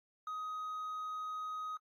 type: tone with hard clipping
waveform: sine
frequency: 1256 Hz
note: D#6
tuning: 16 cents sharp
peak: -39 dBFS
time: 0.27-1.77 s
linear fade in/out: 2 ms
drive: 2 dB
effects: AAC 48 kbps